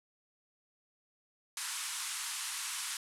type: band-pass noise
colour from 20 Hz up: white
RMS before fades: -39 dBFS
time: 1.57-2.97 s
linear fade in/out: 2 ms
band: 920 to 11000 Hz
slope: 48 dB/octave
effects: none